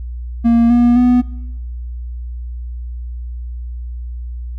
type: tone with pitch steps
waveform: triangle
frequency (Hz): 233.1 / 239.9 / 247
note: A#3 / A#3 / B3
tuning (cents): 0 / +50 / 0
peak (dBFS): -6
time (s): 0.44-1.22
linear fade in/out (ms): 20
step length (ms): 260
effects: noise-tail reverb RT60 1.0 s tail -21 dB re dry + added 60 Hz sine -23 dBFS peak until 4.58 s